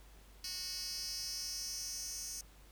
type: tone with high-pass filter sweep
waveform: 10% pulse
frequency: 368.3 Hz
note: F#4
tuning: 8 cents flat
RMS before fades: -42 dBFS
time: 0.44-2.41 s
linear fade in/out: 2 ms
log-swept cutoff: 4300 to 6600 Hz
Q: 3.7
effects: added 50 Hz sine -57 dBFS peak until 2.71 s + pink hiss -63 dBFS RMS until 2.71 s